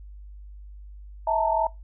sine tone cluster, 649 / 876 / 919 Hz, E5 / A5 / A#5, -27 / -8 / -25 cents, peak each -25 dBFS, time 1.27-1.67 s, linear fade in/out 5 ms, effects noise-tail reverb RT60 0.2 s tail -20 dB re dry + added 50 Hz sine -40 dBFS peak until 1.83 s

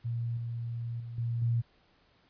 sine tone with level steps, 117.4 Hz, A#2, 13 cents sharp, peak -30 / -33 / -38 / -29 / -25 dBFS, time 0.04-1.62 s, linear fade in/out 20 ms, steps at 0.37 / 1 / 1.18 / 1.42 s, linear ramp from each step 2 ms, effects pink hiss -66 dBFS RMS until 2.29 s + resampled to 11025 Hz

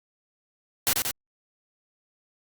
white noise with echo, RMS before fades -22 dBFS, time 0.87-0.93 s, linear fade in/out 0 ms, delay 90 ms, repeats 2, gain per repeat -3 dB, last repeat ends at 1.11 s, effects Opus 48 kbps

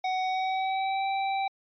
square tone with pitch glide, 747 to 779.2 Hz, F#5 to G5, +16 to -11 cents, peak -27 dBFS, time 0.04-1.48 s, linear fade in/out 5 ms, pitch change +73 cents, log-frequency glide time 0.23-1.07 s, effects resampled to 11025 Hz

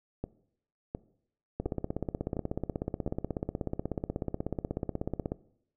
two click trains, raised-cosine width 2 ms, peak -18 / -20 dBFS, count 62 / 5, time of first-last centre 1.6-5.32 / 0.24-3.077 s, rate 16.4 / 1.41 Hz, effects noise-tail reverb RT60 0.7 s tail -20 dB re dry

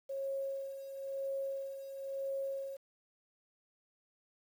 sine tone with tremolo, 545 Hz, C#5, 29 cents flat, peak -34 dBFS, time 0.09-2.77 s, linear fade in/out 10 ms, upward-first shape sine, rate 0.99 Hz, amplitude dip 65%, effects 10-bit

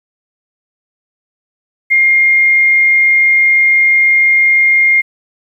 sine tone, 2123 Hz, C7, 25 cents sharp, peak -6 dBFS, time 1.9-5.02 s, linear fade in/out 20 ms, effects 8-bit

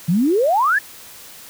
sine exponential sweep, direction up, 156.3 to 1806 Hz, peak -13 dBFS, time 0.08-0.79 s, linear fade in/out 10 ms, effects white hiss -40 dBFS RMS until 1.49 s

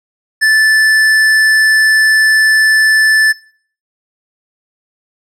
sine tone with hard clipping, 1752 Hz, A6, 8 cents flat, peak -8 dBFS, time 0.41-3.33 s, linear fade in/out 20 ms, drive 17 dB, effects noise-tail reverb RT60 0.5 s tail -19 dB re dry + low-pass 10000 Hz 12 dB/octave

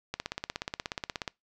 click train, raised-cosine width 0.2 ms, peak -15 dBFS, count 20, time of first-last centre 0.14-1.278 s, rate 16.7 Hz, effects noise-tail reverb RT60 0.2 s tail -24 dB re dry + low-pass 7000 Hz 12 dB/octave

